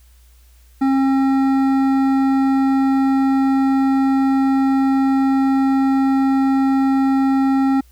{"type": "tone with hard clipping", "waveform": "sine", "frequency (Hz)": 269.2, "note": "C4", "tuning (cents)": 49, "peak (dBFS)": -15, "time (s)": [0.81, 7.81], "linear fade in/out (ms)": 10, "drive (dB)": 11, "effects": ["added 60 Hz sine -46 dBFS peak until 7.91 s", "white hiss -57 dBFS RMS until 7.91 s"]}